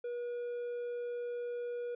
triangle tone, 482 Hz, B4, 42 cents flat, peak -34 dBFS, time 0.04-1.95 s, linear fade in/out 5 ms, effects resampled to 8000 Hz

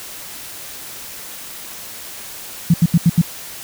sine tone bursts, 169.1 Hz, E3, 44 cents sharp, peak -7 dBFS, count 5, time 2.7-3.216 s, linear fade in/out 5 ms, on 40 ms, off 79 ms, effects white hiss -33 dBFS RMS until 3.63 s

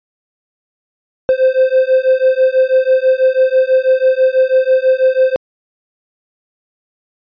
triangle beating tone pair, 517 / 523.1 Hz, C5 / C5, -21 / -1 cents, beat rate 6.1 Hz, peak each -10 dBFS, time 1.29-5.36 s, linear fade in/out 0 ms, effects resampled to 11025 Hz

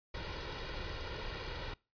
pink noise with comb filter, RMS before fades -41 dBFS, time 0.14-1.74 s, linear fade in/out 5 ms, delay 2.1 ms, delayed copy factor +0.6, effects noise-tail reverb RT60 0.3 s tail -24 dB re dry + resampled to 11025 Hz

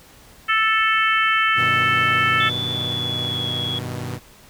harmonic tone, 440 Hz, A4, in tune, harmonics 3 / 4 / 5 / 6 / 7, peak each -19 / -21 / -23 / -25 / -26 dBFS, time 0.48-2.5 s, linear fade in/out 20 ms
sawtooth chord, G augmented, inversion none, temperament equal with one note detuned, 98 / 123.9 / 155.56 Hz, G2 / B2 / D#3, 0 / +6 / 0 cents, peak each -28 / -25 / -30 dBFS, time 1.55-4.2 s, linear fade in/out 50 ms
sine tone with pitch glide, 3466 to 3352 Hz, A7 to G#7, -27 to +15 cents, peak -23 dBFS, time 2.4-3.79 s, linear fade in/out 5 ms, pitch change -58 cents, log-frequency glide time 2.67-3.51 s
effects pink hiss -48 dBFS RMS until 4.49 s

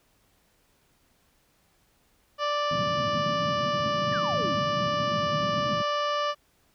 harmonic tone, 587.3 Hz, D5, in tune, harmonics 1 / 2 / 3 / 4 / 5 / 6 / 7 / 8 / 9 / 10, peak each -29 / -27 / -37 / -43 / -36 / -47 / -48 / -44 / -45 / -51 dBFS, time 2.38-6.35 s, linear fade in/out 50 ms
white band-pass noise, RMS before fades -34 dBFS, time 2.71-5.82 s, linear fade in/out 5 ms, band 120 to 210 Hz, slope 24 dB/octave
sine exponential sweep, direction down, 1864.7 to 146.83 Hz, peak -32 dBFS, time 4.12-4.65 s, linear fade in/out 5 ms
effects pink hiss -66 dBFS RMS until 6.74 s

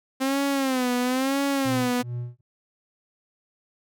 sawtooth tone with vibrato, 262.3 Hz, C4, 4 cents sharp, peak -18 dBFS, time 0.2-2.03 s, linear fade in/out 20 ms, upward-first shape sine, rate 1 Hz, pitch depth 110 cents each way
triangle tone with tremolo, 121.2 Hz, B2, 32 cents flat, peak -25 dBFS, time 1.65-2.41 s, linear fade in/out 5 ms, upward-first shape sine, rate 2.4 Hz, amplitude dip 100%
effects none

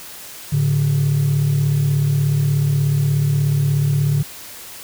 sine tone pair together, 107.07 / 143.7 Hz, A2 / D3, -47 / -37 cents, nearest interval perfect fourth, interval 510 cents, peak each -19 / -13 dBFS, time 0.52-4.23 s, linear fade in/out 10 ms, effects tanh soft clip ceiling -11 dBFS + white hiss -36 dBFS RMS until 4.83 s

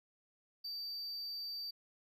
triangle tone, 4637 Hz, D8, 23 cents flat, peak -39 dBFS, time 0.64-1.71 s, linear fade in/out 10 ms, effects none

